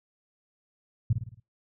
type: tone with echo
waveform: sine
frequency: 113.7 Hz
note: A#2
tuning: 43 cents flat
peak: -19 dBFS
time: 1.1-1.13 s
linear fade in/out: 5 ms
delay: 54 ms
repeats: 5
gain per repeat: -6 dB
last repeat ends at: 1.4 s
effects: noise-tail reverb RT60 0.2 s tail -24 dB re dry